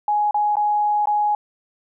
sine tone with dropouts, 835 Hz, G#5, 9 cents sharp, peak -16 dBFS, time 0.08-1.35 s, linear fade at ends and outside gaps 2 ms, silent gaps 0.31-0.344 / 0.556-0.568 / 1.057-1.072 s, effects none

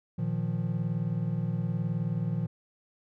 triangle chord, Bb suspended fourth, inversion none, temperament equal, 116.54 / 155.56 / 174.61 Hz, Bb2 / Eb3 / F3, 0 / 0 / 0 cents, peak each -30 dBFS, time 0.18-2.47 s, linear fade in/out 10 ms, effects none

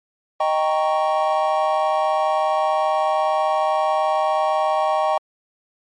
triangle chord, Eb dominant seventh, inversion none, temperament equal, 622.3 / 784 / 932.3 / 1108.7 Hz, Eb5 / G5 / Bb5 / Db6, 0 / 0 / 0 / 0 cents, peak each -19 / -19 / -24 / -22 dBFS, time 0.4-5.18 s, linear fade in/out 5 ms, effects MP3 48 kbps

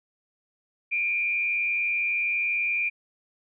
sine tone with frequency modulation, 2397 Hz, D7, 35 cents sharp, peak -23 dBFS, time 0.91-2.9 s, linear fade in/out 20 ms, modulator 101 Hz, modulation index 0.69, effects none

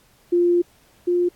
sine tone pair in turn, 349.2 / 352.8 Hz, F4 / F4, 0 / +18 cents, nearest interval unison, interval 18 cents, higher second, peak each -14 / -16 dBFS, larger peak first, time 0.32-0.62 / 1.07-1.29 s, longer first, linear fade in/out 10 ms, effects pink hiss -57 dBFS RMS until 1.35 s + AAC 64 kbps

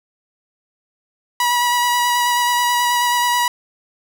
sawtooth tone with vibrato, 970 Hz, B5, 31 cents flat, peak -11 dBFS, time 1.4-3.48 s, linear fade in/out 2 ms, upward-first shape square, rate 9.3 Hz, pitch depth 11 cents each way, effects 7-bit

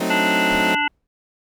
20% pulse chord, F# diminished seventh, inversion none, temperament equal, 185 / 220 / 261.6 / 311.1 Hz, F#3 / A3 / C4 / Eb4, 0 / 0 / 0 / 0 cents, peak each -21 dBFS, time 0-0.75 s, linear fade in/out 5 ms
harmonic tone, 293.7 Hz, D4, in tune, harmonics 1 / 3 / 5 / 7 / 9 / 10, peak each -30 / -22 / -24 / -23 / -27 / -28 dBFS, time 0.1-0.88 s, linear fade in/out 5 ms
brown noise with exponential decay, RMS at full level -33 dBFS, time 0.51-1.07 s, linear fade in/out 0 ms, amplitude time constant 120 ms
effects none

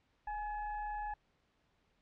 sine tone with frequency modulation, 836 Hz, G#5, 11 cents sharp, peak -37 dBFS, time 0.27-1.14 s, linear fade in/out 5 ms, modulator 875 Hz, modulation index 0.58, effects pink hiss -75 dBFS RMS until 2.01 s + low-pass 4000 Hz 12 dB/octave

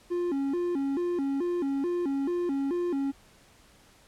triangle tone with vibrato, 311.1 Hz, D#4, in tune, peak -24 dBFS, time 0.1-3.12 s, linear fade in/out 20 ms, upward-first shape square, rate 2.3 Hz, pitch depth 210 cents each way, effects pink hiss -58 dBFS RMS until 4.07 s + low-pass 11000 Hz 12 dB/octave

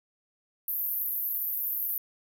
white band-pass noise, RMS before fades -31 dBFS, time 0.68-1.98 s, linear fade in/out 2 ms, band 12000 to 15000 Hz, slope 96 dB/octave, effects none

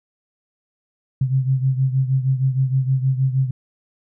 sine beating tone pair, 130.81 / 137.21 Hz, C3 / C#3, 0 / -17 cents, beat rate 6.4 Hz, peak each -17 / -22 dBFS, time 1.21-3.51 s, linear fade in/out 5 ms, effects none

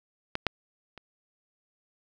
clicks, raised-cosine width 0.3 ms, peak -13 / -8 / -28 dBFS, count 3, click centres 0.354 / 0.467 / 0.977 s, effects none

